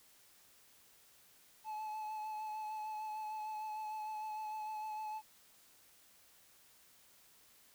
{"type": "tone with vibrato", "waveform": "triangle", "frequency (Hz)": 861, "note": "A5", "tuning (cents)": -38, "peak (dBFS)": -38, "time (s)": [1.64, 5.22], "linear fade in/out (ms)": 50, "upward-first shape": "sine", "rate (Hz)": 6.6, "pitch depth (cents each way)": 21, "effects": ["white hiss -65 dBFS RMS until 7.74 s"]}